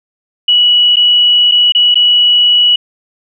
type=tone with dropouts; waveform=sine; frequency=2934 Hz; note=F#7; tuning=15 cents flat; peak=-5 dBFS; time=0.48-2.76 s; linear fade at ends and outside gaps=5 ms; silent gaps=0.959-0.967 / 1.514-1.519 / 1.722-1.749 / 1.944-1.955 s; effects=none